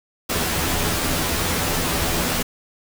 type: noise with comb filter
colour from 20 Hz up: pink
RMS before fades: -22 dBFS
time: 0.29-2.43 s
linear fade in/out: 10 ms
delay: 12 ms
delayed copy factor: +0.8
effects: none